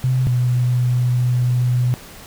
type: tone pair in turn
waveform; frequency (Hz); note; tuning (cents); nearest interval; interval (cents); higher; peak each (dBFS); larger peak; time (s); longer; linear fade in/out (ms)
sine; 128.6 / 123.8; C3 / B2; -30 / +5; minor second; 65; first; -14; neither; 0.04-0.27 / 0.27-1.94; second; 0
effects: pink hiss -39 dBFS RMS until 2.26 s